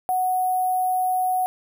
sine tone with sample-and-hold, 740 Hz, F#5, in tune, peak -19 dBFS, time 0.09-1.46 s, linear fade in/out 0 ms, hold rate 11025 Hz, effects none

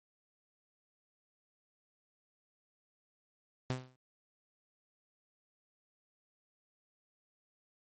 sawtooth tone with exponential decay, 128.1 Hz, C3, 36 cents flat, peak -26 dBFS, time 3.7-3.96 s, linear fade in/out 0 ms, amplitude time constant 55 ms, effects MP3 32 kbps

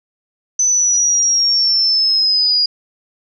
sine linear sweep, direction down, 6060 to 4852 Hz, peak -11 dBFS, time 0.59-2.66 s, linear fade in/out 5 ms, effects none

